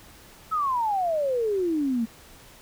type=exponential sweep; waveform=sine; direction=down; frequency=1317 to 219.7 Hz; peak=-22 dBFS; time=0.51-2.06 s; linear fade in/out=20 ms; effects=pink hiss -50 dBFS RMS until 2.61 s